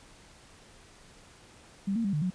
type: tone with pitch steps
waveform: sine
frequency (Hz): 196.5 / 229.4 / 198.2 / 150.2 / 182.9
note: G3 / A#3 / G3 / D3 / F#3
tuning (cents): +4 / -28 / +19 / +39 / -20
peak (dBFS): -26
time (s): 1.87-2.305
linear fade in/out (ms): 10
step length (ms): 87
effects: pink hiss -55 dBFS RMS until 2.34 s + resampled to 22050 Hz